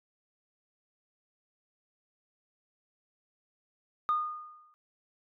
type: tone with exponential decay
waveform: sine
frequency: 1225 Hz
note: D#6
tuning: 27 cents flat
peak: -22 dBFS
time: 4.09-4.74 s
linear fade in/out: 0 ms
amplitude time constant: 140 ms
effects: tanh soft clip ceiling -20 dBFS